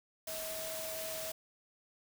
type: tone in noise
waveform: sine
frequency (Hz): 640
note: D#5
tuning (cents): +49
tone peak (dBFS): -42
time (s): 0.27-1.32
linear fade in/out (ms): 5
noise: white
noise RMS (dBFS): -42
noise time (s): 0.27-1.32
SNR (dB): -3
effects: none